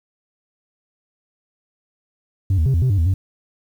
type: tone with pitch steps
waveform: sine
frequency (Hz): 95.7 / 79.4 / 133.8 / 83.8 / 129.1 / 98.5 / 81.8 / 94.3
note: G2 / D#2 / C3 / E2 / C3 / G2 / E2 / F#2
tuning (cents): -41 / +36 / +39 / +29 / -23 / +9 / -13 / +33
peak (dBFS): -11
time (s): 2.5-3.14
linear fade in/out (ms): 5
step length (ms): 80
effects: tanh soft clip ceiling -13 dBFS + 8-bit